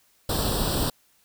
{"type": "noise with comb filter", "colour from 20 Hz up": "pink", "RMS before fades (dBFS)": -25, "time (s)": [0.29, 0.9], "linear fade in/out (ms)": 5, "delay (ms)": 0.23, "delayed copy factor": 0.85, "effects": ["white hiss -63 dBFS RMS until 1.24 s"]}